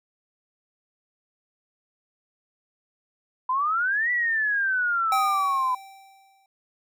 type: exponential two-way sweep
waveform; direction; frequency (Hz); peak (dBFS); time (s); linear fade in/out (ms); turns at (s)
sine; up then down; 1000 to 1975.5 to 1000; -21; 3.49-5.75; 5; 4.11
type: tone with exponential decay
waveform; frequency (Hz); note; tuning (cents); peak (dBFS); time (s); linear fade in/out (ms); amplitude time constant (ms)
square; 779; G5; -11; -22; 5.12-6.46; 2; 290
effects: none